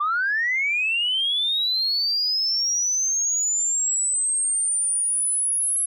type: linear sweep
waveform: sine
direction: up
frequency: 1156 to 10940 Hz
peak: -19 dBFS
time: 0-5.86 s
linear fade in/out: 10 ms
effects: tanh soft clip ceiling -15 dBFS